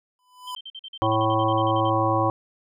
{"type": "tone with exponential growth", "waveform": "square", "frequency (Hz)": 1000, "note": "B5", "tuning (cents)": 21, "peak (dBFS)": -29, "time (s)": [0.19, 0.55], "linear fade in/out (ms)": 1, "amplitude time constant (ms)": 77}
{"type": "tone bursts", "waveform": "sine", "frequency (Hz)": 3128, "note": "G7", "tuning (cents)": -4, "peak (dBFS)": -35, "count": 16, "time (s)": [0.47, 1.897], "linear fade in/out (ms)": 5, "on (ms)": 47, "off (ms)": 45}
{"type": "harmonic tone", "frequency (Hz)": 110, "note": "A2", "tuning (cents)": 0, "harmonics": [1, 3, 5, 7, 9, 10], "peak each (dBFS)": [-26, -26, -26, -26, -26, -26], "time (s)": [1.02, 2.3], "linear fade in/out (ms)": 0}
{"effects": []}